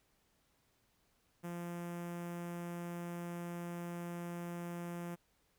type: tone with notch filter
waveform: sawtooth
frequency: 172.9 Hz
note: F3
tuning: 17 cents flat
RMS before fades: -43 dBFS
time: 1.43-5.16 s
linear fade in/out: 20 ms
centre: 4200 Hz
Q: 0.85
effects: pink hiss -75 dBFS RMS until 5.58 s